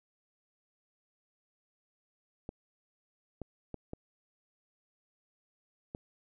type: clicks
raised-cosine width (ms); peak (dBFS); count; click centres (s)
2; -26; 5; 2.491 / 3.417 / 3.743 / 3.934 / 5.949
effects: none